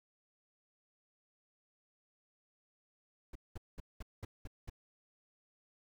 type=noise bursts; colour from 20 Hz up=brown; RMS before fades=-43 dBFS; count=7; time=3.33-4.698 s; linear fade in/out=5 ms; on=24 ms; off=200 ms; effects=none